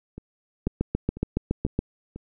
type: two click trains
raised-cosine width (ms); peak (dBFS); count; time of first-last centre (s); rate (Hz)
3; -10 / -24; 9 / 5; 0.67-1.79 / 0.18-2.16; 7.14 / 2.02
effects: none